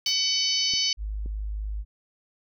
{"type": "harmonic tone", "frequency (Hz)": 752, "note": "F#5", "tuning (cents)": 28, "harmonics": [3, 4, 5, 6, 7, 8], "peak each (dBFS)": [-35, -27, -36, -26, -30, -31], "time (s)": [0.06, 0.93], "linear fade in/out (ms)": 2}
{"type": "noise with exponential decay", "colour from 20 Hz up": "white", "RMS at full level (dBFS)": -38, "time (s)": [0.06, 0.22], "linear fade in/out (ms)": 5, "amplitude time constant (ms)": 33}
{"type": "clicks", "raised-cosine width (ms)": 3, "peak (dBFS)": -29, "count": 2, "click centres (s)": [0.737, 1.26]}
{"type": "tone", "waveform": "sine", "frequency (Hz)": 51.91, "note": "G#1", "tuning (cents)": 0, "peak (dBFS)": -28, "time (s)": [0.97, 1.85], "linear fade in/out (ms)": 50}
{"effects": []}